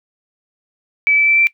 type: tone with pitch steps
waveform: sine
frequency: 2300 / 2315 / 2329 / 2344 Hz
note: D7 / D7 / D7 / D7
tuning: -37 / -25 / -15 / -4 cents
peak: -10 dBFS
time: 1.07-1.47 s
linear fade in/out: 0 ms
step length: 100 ms
effects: noise-tail reverb RT60 0.1 s tail -20 dB re dry